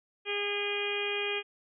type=harmonic tone with a mistuned harmonic; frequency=408.5 Hz; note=G#4; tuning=29 cents flat; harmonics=1 / 2 / 3 / 4 / 5 / 6 / 7 / 8; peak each=-34 / -43 / -44 / -42 / -41 / -34 / -40 / -38 dBFS; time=0.25-1.43 s; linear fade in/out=50 ms; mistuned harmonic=8; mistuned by=-21 cents; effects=none